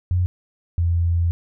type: tone pair in turn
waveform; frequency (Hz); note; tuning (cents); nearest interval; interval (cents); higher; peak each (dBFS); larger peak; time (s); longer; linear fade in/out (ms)
sine; 89.7 / 85.22; F2 / F2; +47 / -42; minor second; 89; first; -16; neither; 0.11-0.26 / 0.78-1.31; second; 0
effects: none